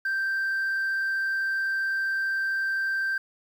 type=tone with frequency modulation; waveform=sine; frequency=1568 Hz; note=G6; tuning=in tune; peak=-22 dBFS; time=0.05-3.18 s; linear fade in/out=5 ms; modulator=43.6 Hz; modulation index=0.25; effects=tanh soft clip ceiling -23 dBFS + 9-bit